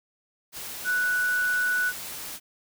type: tone in noise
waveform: sine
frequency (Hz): 1480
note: F#6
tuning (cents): 0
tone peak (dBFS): -22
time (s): 0.84-1.93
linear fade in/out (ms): 50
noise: white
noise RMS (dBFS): -37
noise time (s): 0.52-2.4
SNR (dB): +12
effects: none